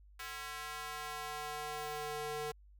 square tone with high-pass filter sweep, 150.1 Hz, D3, 38 cents sharp, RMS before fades -42 dBFS, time 0.19-2.52 s, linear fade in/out 10 ms, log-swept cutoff 1500 to 440 Hz, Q 1.3, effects added 50 Hz sine -57 dBFS peak until 2.79 s

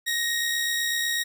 sawtooth tone pair together, 1870 / 3808 Hz, A#6 / A#7, +5 / +36 cents, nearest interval octave, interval 1231 cents, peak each -22 / -26 dBFS, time 0.06-1.24 s, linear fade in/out 20 ms, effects none

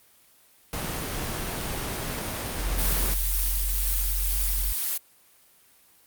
pink noise, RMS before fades -31 dBFS, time 0.73-3.14 s, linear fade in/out 2 ms
sine tone, 45.01 Hz, F#1, 47 cents flat, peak -25 dBFS, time 2.58-4.73 s, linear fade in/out 10 ms
blue noise with tremolo, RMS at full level -27 dBFS, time 2.78-4.98 s, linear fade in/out 10 ms, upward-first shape triangle, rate 2 Hz, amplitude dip 25%
effects white hiss -58 dBFS RMS until 6.06 s + Opus 32 kbps

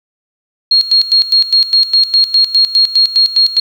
sine tone with tremolo, 4270 Hz, C8, 34 cents sharp, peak -5 dBFS, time 0.71-3.6 s, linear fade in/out 5 ms, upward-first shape square, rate 4.9 Hz, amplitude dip 80%, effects 7-bit

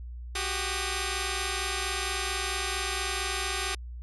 5% pulse tone cluster, 370.8 / 395.2 / 1229 Hz, F#4 / G4 / D#6, +4 / +14 / -22 cents, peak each -22 dBFS, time 0.35-3.75 s, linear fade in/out 5 ms, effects added 60 Hz sine -37 dBFS peak until 4.02 s + resampled to 24000 Hz

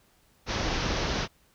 pink low-pass noise, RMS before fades -29 dBFS, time 0.46-1.28 s, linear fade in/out 50 ms, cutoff 6200 Hz, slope 96 dB/octave, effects pink hiss -64 dBFS RMS until 1.54 s

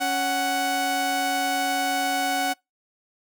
sawtooth tone pair together, 277.2 / 743 Hz, C#4 / F#5, 0 / +7 cents, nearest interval octave + perfect fourth, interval 1707 cents, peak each -26 / -19 dBFS, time 0-2.54 s, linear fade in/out 20 ms, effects noise-tail reverb RT60 0.2 s tail -26 dB re dry

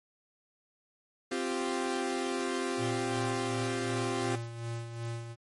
sawtooth chord, C suspended fourth, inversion none, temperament equal, 261.6 / 349.2 / 392 Hz, C4 / F4 / G4, 0 / 0 / 0 cents, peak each -31 dBFS, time 1.31-4.36 s, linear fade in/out 10 ms
square tone with tremolo, 116.54 Hz, A#2, in tune, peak -34 dBFS, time 2.77-5.36 s, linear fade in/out 50 ms, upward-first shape sine, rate 2.7 Hz, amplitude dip 55%
effects MP3 48 kbps

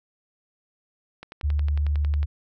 click train, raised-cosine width 0.3 ms, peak -23 dBFS, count 12, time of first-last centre 1.23-2.23 s, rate 11 Hz
sine tone, 73.42 Hz, D2, in tune, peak -20 dBFS, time 1.43-2.26 s, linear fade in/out 20 ms
effects none

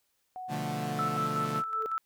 sine tone with pitch glide, 740 to 731.5 Hz, F#5 to F#5, 0 to -20 cents, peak -37 dBFS, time 0.36-1.17 s, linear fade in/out 0 ms, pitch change -20 cents, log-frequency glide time 0.68-0.82 s
sawtooth chord, B half-diminished seventh, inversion none, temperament equal with one note detuned, 124.04 / 146.83 / 174.61 / 220 Hz, B2 / D3 / F3 / A3, +8 / 0 / 0 / 0 cents, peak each -37 / -32 / -36 / -33 dBFS, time 0.48-1.63 s, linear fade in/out 50 ms
sine tone with tremolo, 1318.5 Hz, E6, in tune, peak -28 dBFS, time 0.99-1.98 s, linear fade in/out 0 ms, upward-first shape square, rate 5.4 Hz, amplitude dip 45%
sine tone with exponential growth, 440 Hz, A4, in tune, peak -30 dBFS, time 1.63-1.86 s, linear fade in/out 0 ms, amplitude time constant 49 ms
effects white hiss -75 dBFS RMS until 2.05 s

